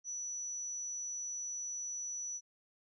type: tone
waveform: sine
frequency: 5920 Hz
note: F#8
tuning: in tune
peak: -38 dBFS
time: 0.04-2.41 s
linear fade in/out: 50 ms
effects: none